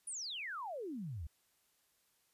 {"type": "exponential sweep", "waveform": "sine", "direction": "down", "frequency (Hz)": [10180, 68], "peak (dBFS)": -40, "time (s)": [0.07, 1.27], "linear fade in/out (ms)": 5, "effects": ["white hiss -75 dBFS RMS until 2.33 s", "resampled to 32000 Hz"]}